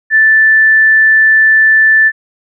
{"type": "tone", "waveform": "sine", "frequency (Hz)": 1760, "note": "A6", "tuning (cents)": 0, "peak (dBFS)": -4, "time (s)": [0.1, 2.12], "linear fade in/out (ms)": 50, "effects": []}